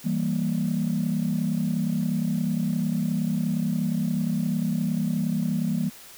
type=chord; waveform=sine; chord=E diminished; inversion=none; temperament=equal; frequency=164.81 / 196 / 233.1 Hz; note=E3 / G3 / Bb3; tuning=0 / 0 / 0 cents; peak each=-26 dBFS; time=0.04-5.9 s; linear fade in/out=20 ms; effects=tanh soft clip ceiling -16 dBFS + white hiss -46 dBFS RMS until 6.17 s